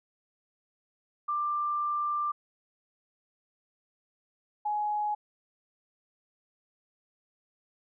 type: tone pair in turn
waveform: sine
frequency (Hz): 1185 / 838.5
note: D6 / G#5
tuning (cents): +15 / +16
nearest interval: tritone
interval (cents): 599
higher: first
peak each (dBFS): -27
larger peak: neither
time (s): 1.28-2.32 / 4.65-5.15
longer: first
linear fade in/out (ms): 10
effects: none